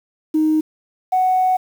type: tone pair in turn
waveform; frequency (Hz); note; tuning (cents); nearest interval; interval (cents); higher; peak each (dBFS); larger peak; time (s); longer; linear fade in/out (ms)
sine; 311.1 / 742.9; D#4 / F#5; 0 / +7; octave + minor third; 1507; second; -12; neither; 0.34-0.61 / 1.12-1.57; second; 10
effects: tanh soft clip ceiling -9 dBFS + 7-bit